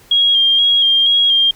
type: tone with vibrato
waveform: sine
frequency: 3250 Hz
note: G#7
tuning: 38 cents flat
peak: -9 dBFS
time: 0.11-1.51 s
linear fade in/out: 5 ms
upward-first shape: square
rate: 2.1 Hz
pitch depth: 25 cents each way
effects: pink hiss -46 dBFS RMS until 1.55 s